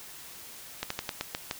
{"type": "slowing click train", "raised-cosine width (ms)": 0.2, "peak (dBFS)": -13, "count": 7, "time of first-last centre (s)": [0.83, 1.511], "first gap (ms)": 74, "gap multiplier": 1.17, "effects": ["white hiss -46 dBFS RMS until 1.59 s"]}